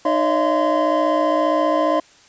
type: tone cluster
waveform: triangle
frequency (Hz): 307.5 / 559 / 621 / 676 / 1033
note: D#4 / C#5 / D#5 / E5 / C6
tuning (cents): -20 / +14 / -3 / +43 / -22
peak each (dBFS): -20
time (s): 0.05-2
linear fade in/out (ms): 5
effects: white hiss -50 dBFS RMS until 2.28 s + resampled to 16000 Hz